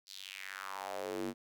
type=tone with high-pass filter sweep; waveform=square; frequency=48.12 Hz; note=G1; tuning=31 cents flat; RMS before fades=-42 dBFS; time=0.06-1.34 s; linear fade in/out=50 ms; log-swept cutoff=4800 to 250 Hz; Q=3.4; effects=none